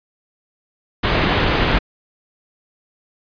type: low-pass noise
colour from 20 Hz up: pink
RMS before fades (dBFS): -17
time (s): 1.03-1.79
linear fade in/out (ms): 10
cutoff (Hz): 3700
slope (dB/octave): 24
effects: resampled to 11025 Hz